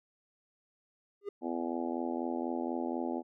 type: tone with exponential growth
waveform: triangle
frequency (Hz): 405.2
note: G#4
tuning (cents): -43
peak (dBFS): -29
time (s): 1.21-1.29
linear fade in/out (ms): 5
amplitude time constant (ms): 16
type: harmonic tone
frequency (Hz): 84.1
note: E2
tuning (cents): +35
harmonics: 3 / 4 / 5 / 6 / 7 / 8 / 9 / 10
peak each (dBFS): -36 / -37 / -43 / -45 / -43 / -47 / -43 / -44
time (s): 1.41-3.23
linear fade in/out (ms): 50
effects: none